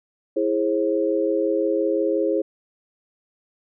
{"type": "chord", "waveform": "sine", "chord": "E augmented", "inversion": "none", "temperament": "equal with one note detuned", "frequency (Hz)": [329.6, 415.3, 534.6], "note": ["E4", "G#4", "B#4"], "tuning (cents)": [0, 0, 37], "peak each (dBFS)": -23, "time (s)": [0.36, 2.42], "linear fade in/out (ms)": 10, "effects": []}